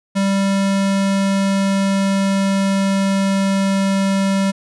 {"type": "tone with pitch glide", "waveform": "square", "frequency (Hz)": [196, 194.87], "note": ["G3", "G3"], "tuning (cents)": [0, -10], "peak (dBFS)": -15, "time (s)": [0.15, 4.52], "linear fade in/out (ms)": 20, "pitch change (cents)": -10, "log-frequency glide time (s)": [0.41, 3.99], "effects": ["resampled to 24000 Hz"]}